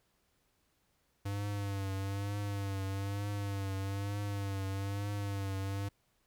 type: tone with vibrato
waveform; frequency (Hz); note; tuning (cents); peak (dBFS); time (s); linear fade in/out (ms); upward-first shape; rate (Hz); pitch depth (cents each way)
square; 99.4; G2; +25; -35; 1.25-5.89; 10; triangle; 1.1; 56
effects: pink hiss -75 dBFS RMS until 6.26 s